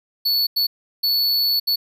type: tone bursts at uneven times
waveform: square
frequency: 4435 Hz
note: C#8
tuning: in tune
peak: -17 dBFS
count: 4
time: 0.25-0.47 / 0.56-0.67 / 1.03-1.6 / 1.67-1.76 s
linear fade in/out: 10 ms
effects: none